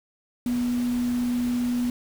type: tone in noise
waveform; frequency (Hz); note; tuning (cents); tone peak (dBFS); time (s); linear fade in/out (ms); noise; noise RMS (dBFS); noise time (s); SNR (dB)
sine; 244; B3; -21; -22; 0.46-1.9; 2; pink; -40; 0.46-1.9; +15
effects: none